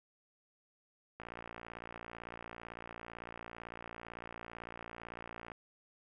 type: click train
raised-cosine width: 0.5 ms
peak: -30 dBFS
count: 251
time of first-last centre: 1.2-5.518 s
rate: 57.9 Hz
effects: none